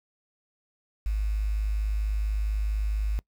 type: tone with quantisation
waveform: sine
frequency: 52.2 Hz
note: G#1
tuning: 10 cents sharp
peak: -24 dBFS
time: 1.06-3.19 s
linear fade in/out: 0 ms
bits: 8
effects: noise-tail reverb RT60 0.1 s tail -24 dB re dry